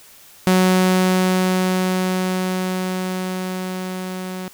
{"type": "tone with level ramp", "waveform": "sawtooth", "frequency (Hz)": 185, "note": "F#3", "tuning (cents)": 0, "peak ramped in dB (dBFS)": [-8, -23], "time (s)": [0.47, 4.48], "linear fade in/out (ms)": 0, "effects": ["white hiss -46 dBFS RMS until 4.53 s"]}